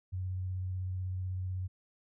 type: tone with vibrato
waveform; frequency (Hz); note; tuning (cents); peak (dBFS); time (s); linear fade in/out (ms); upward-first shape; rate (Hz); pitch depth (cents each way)
sine; 92.5; F#2; 0; -33; 0.12-1.68; 20; sine; 16; 16
effects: none

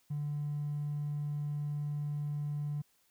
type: tone with hard clipping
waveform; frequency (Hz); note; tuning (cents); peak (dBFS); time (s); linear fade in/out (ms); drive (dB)
triangle; 146.83; D3; 0; -33; 0.1-2.82; 10; 3
effects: white hiss -71 dBFS RMS until 3.1 s

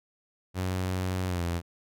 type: tone with pitch glide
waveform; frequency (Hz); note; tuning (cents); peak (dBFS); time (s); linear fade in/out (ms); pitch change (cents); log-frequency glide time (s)
sawtooth; 92.5 to 85.81; F#2 to F2; 0 to -30; -24; 0.54-1.62; 50; -130; 1.27-1.42
effects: none

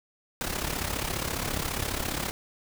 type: noise with amplitude modulation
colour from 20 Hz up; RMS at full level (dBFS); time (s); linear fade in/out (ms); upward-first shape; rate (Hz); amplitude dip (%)
pink; -28; 0.41-2.31; 0; sine; 34.7; 70
effects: none

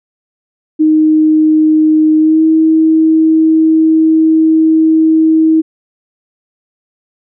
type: tone with pitch glide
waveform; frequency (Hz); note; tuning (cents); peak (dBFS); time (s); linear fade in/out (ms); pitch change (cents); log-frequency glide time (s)
sine; 311.1 to 318.6; D#4 to D#4; 0 to +41; -5; 0.79-5.62; 20; +41; 2.18-2.43
effects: none

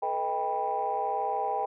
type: tone cluster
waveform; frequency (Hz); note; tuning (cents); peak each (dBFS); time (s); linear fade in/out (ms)
sine; 433.5 / 494.4 / 630 / 793 / 982; A4 / B4 / D#5 / G5 / B5; -26 / +2 / +21 / +20 / -10; -36 / -36 / -36 / -28 / -35; 0.02-1.66; 10
effects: tanh soft clip ceiling -18 dBFS

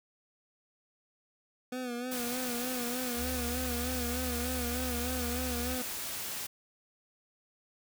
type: tone with vibrato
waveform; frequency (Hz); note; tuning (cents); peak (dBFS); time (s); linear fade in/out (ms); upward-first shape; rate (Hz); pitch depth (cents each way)
25% pulse; 246.9; B3; 0; -31; 1.72-5.82; 5; sine; 3.3; 60
type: noise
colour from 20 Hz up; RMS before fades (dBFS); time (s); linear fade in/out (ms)
white; -38; 2.11-6.47; 10
type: tone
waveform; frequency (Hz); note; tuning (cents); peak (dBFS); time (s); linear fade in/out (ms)
sine; 72.5; D2; -22; -37; 3.16-5.78; 50
effects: none

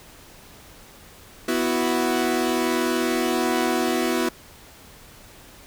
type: chord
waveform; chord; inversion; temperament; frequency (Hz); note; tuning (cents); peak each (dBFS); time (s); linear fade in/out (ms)
sawtooth; B suspended fourth; none; equal; 246.9 / 329.6 / 370; B3 / E4 / F#4; 0 / 0 / 0; -21; 1.48-4.29; 5
effects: pink hiss -47 dBFS RMS until 5.66 s

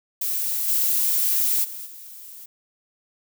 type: noise with level steps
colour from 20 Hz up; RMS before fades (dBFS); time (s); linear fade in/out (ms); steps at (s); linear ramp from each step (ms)
violet; -25 / -21 / -35 / -41; 0.21-2.46; 5; 0.67 / 1.63 / 1.85; 20
effects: none

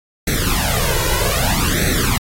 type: noise with flanger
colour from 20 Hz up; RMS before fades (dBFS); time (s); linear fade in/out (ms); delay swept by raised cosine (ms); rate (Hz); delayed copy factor
pink; -18; 0.27-2.18; 5; 0.49 to 2.09; 0.63; +0.95
effects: AAC 48 kbps

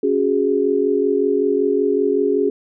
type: chord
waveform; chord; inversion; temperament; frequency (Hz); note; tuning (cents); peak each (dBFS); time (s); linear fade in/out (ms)
sine; C# suspended fourth; none; equal; 277.2 / 370 / 415.3; C#4 / F#4 / G#4; 0 / 0 / 0; -21 / -20 / -17; 0.03-2.5; 5
effects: none

